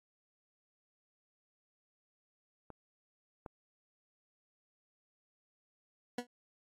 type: clicks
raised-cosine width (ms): 1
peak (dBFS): -34 / -30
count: 2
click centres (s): 2.703 / 3.462
type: tone with exponential decay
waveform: 20% pulse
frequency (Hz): 243.9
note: B3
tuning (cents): -21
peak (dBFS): -27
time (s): 6.18-6.27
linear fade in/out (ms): 5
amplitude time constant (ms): 19
effects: low-pass 11000 Hz 12 dB/octave + AAC 64 kbps